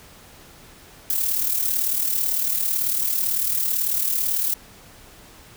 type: noise with amplitude modulation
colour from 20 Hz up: violet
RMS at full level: -20 dBFS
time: 1.1-4.54 s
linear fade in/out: 2 ms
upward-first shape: sine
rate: 38 Hz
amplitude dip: 55%
effects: pink hiss -47 dBFS RMS until 5.56 s